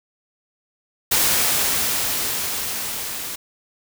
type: noise with level ramp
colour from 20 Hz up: white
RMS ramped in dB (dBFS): -17 to -30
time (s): 1.11-3.36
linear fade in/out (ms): 10
effects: none